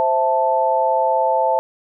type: chord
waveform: sine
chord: A minor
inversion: first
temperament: equal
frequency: 523.3 / 659.3 / 880 Hz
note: C5 / E5 / A5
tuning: 0 / 0 / 0 cents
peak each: -20 / -20 / -17 dBFS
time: 0-1.59 s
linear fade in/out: 0 ms
effects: none